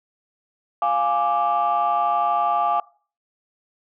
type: chord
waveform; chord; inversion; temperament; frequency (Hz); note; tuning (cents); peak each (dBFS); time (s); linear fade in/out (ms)
sine; D diminished; first; equal; 698.5 / 830.6 / 1174.7; F5 / Ab5 / D6; 0 / 0 / 0; -21; 0.82-2.8; 2
effects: noise-tail reverb RT60 0.4 s tail -22 dB re dry + tanh soft clip ceiling -12 dBFS